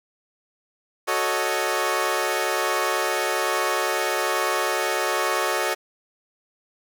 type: chord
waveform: 15% pulse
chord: D# half-diminished seventh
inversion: first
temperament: equal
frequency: 370 / 440 / 554.4 / 622.3 Hz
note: F#4 / A4 / C#5 / D#5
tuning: 0 / 0 / 0 / 0 cents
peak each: -21 dBFS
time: 1.07-5.75 s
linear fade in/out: 20 ms
effects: none